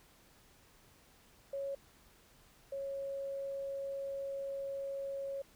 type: tone pair in turn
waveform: sine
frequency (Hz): 553 / 550.5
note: C#5 / C#5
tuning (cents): -4 / -12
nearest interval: unison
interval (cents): 8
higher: first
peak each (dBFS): -36 / -37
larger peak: first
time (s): 1.53-1.75 / 2.72-5.42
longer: second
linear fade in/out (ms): 5
effects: pink hiss -64 dBFS RMS until 5.55 s